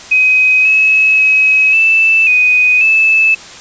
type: tone with pitch steps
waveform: sine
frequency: 2522 / 2573 / 2553 / 2643 / 2495 / 2619 Hz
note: D#7 / E7 / D#7 / E7 / D#7 / E7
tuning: +23 / -43 / +44 / +4 / +4 / -12 cents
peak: -6 dBFS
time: 0.11-3.35 s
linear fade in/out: 10 ms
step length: 540 ms
effects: white hiss -32 dBFS RMS until 3.6 s + resampled to 16000 Hz